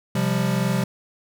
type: chord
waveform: square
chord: C suspended fourth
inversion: none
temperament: equal with one note detuned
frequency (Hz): 130.81 / 174.61 / 197.93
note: C3 / F3 / G3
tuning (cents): 0 / 0 / +17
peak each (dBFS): -25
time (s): 0.15-0.84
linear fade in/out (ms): 5
effects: none